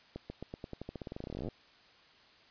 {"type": "accelerating click train", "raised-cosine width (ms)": 2, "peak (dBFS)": -27, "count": 29, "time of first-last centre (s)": [0.16, 1.487], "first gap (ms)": 140, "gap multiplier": 0.9, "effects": ["white hiss -61 dBFS RMS until 2.5 s", "resampled to 11025 Hz"]}